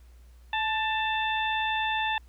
harmonic tone with a mistuned harmonic, 887 Hz, A5, 14 cents sharp, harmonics 1 / 2 / 3 / 4, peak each -28 / -31 / -33 / -34 dBFS, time 0.53-2.18 s, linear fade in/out 2 ms, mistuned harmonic 1, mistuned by -35 cents, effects added 60 Hz sine -49 dBFS peak until 2.28 s + pink hiss -65 dBFS RMS until 2.28 s

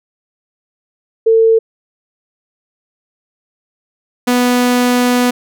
sine / sawtooth tone pair in turn, 450 / 246.5 Hz, A4 / B3, +39 / -3 cents, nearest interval minor seventh, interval 1042 cents, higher first, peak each -6 dBFS, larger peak neither, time 1.26-1.59 / 4.27-5.31 s, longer second, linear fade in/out 10 ms, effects none

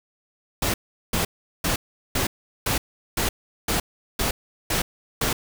pink noise bursts, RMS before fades -23 dBFS, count 10, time 0.62-5.33 s, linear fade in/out 5 ms, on 120 ms, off 390 ms, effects none

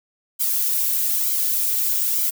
violet noise with flanger, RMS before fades -21 dBFS, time 0.39-2.31 s, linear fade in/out 20 ms, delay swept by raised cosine 1.1 to 3.6 ms, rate 1.1 Hz, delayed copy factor -1, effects none

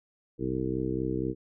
harmonic tone with a mistuned harmonic, 64.2 Hz, C2, 32 cents flat, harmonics 1 / 2 / 3 / 4 / 5 / 6 / 7, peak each -40 / -35 / -37 / -37 / -32 / -35 / -36 dBFS, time 0.38-1.35 s, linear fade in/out 50 ms, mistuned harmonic 1, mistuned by -130 cents, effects none

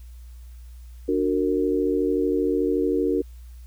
sine chord, D augmented, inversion none, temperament just, 293.7 / 367.1 / 458.9 Hz, D4 / F#4 / A#4, 0 / -14 / -27 cents, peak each -24 / -24 / -24 dBFS, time 1.08-3.22 s, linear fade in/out 10 ms, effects added 60 Hz sine -39 dBFS peak until 3.66 s + white hiss -60 dBFS RMS until 3.66 s

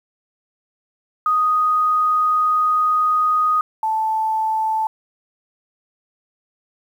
sine tone pair in turn, 1244.5 / 878.1 Hz, D#6 / A5, 0 / -4 cents, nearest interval tritone, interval 604 cents, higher first, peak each -14 / -17 dBFS, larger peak first, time 1.26-3.61 / 3.83-4.87 s, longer first, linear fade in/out 2 ms, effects 8-bit

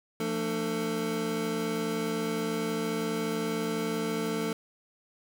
square tone cluster, 172.1 / 224.2 / 298.5 / 446.8 Hz, F3 / A3 / D4 / A4, -25 / +33 / +28 / +27 cents, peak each -37 / -35 / -37 / -33 dBFS, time 0.2-4.53 s, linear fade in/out 2 ms, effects none

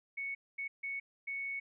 sine tone bursts at uneven times, 2217 Hz, C#7, in tune, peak -36 dBFS, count 4, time 0.17-0.35 / 0.58-0.68 / 0.83-1 / 1.27-1.6 s, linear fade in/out 10 ms, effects none

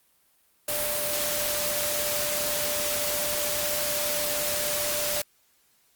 sine tone in noise, 591 Hz, D5, 11 cents sharp, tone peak -32 dBFS, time 0.68-5.22 s, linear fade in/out 5 ms, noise white, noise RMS -28 dBFS, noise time 0.68-5.22 s, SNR -7 dB, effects white hiss -65 dBFS RMS until 5.95 s + Opus 32 kbps

